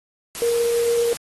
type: tone in noise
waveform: sine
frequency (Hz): 470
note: A#4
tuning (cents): +14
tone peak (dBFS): -17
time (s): 0.42-1.13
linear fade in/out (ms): 0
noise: white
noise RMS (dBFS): -31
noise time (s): 0.35-1.17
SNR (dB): +11
effects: AAC 32 kbps